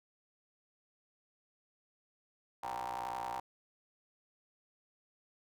30% pulse ring-modulated tone, 61.74 Hz, B1, in tune, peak -32 dBFS, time 2.63-3.4 s, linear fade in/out 5 ms, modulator 859 Hz, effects none

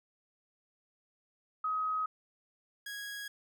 sine / sawtooth tone pair in turn, 1265 / 1653.7 Hz, D#6 / G#6, +28 / -8 cents, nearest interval perfect fourth, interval 464 cents, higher second, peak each -30 / -36 dBFS, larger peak first, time 1.64-2.06 / 2.86-3.28 s, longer neither, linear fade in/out 5 ms, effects none

